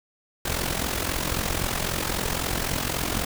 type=noise with amplitude modulation; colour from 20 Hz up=pink; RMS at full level=-24 dBFS; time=0.45-3.25 s; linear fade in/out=5 ms; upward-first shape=sine; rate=43.8 Hz; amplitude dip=70%; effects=none